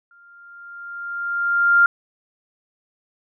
sine tone with exponential growth, 1396.9 Hz, F6, in tune, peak -9 dBFS, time 0.11-1.86 s, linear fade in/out 2 ms, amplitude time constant 380 ms, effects none

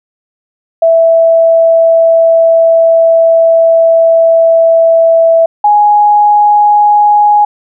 sine tone pair in turn, 659.3 / 832.1 Hz, E5 / G#5, 0 / +3 cents, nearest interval major third, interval 403 cents, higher second, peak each -3 dBFS, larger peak neither, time 0.82-5.46 / 5.64-7.45 s, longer first, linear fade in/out 5 ms, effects none

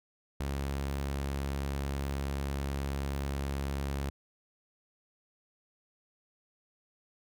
sawtooth tone, 69.3 Hz, C#2, in tune, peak -28 dBFS, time 0.4-4.1 s, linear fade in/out 5 ms, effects none

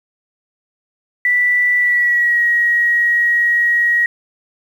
sine tone with pitch glide, 1969 to 1897.5 Hz, B6 to A#6, -6 to +30 cents, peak -11 dBFS, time 1.25-4.06 s, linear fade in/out 2 ms, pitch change -64 cents, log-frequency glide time 1.78-2.41 s, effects 7-bit

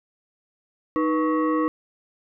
sine tone with frequency modulation, 311.1 Hz, D#4, in tune, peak -19 dBFS, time 0.96-1.68 s, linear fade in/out 0 ms, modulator 800 Hz, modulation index 1, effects none

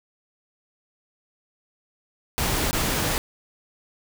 pink noise with dropouts, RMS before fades -24 dBFS, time 2.38-3.18 s, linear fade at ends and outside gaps 0 ms, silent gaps 2.71-2.73 s, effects none

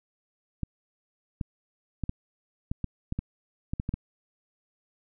clicks, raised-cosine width 5 ms, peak -17 dBFS, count 12, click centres 0.633 / 1.412 / 2.037 / 2.094 / 2.715 / 2.843 / 3.124 / 3.19 / 3.735 / 3.799 / 3.891 / 3.94 s, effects none

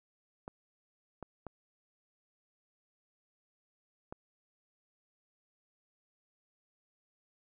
clicks, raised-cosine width 1 ms, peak -28 dBFS, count 4, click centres 0.479 / 1.227 / 1.467 / 4.125 s, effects none

